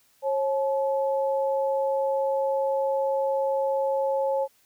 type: tone pair together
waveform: sine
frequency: 543 / 860.5 Hz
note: C#5 / A5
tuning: -36 / -39 cents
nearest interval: minor sixth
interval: 797 cents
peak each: -23 / -29 dBFS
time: 0.22-4.48 s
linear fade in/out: 50 ms
effects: white hiss -63 dBFS RMS until 4.65 s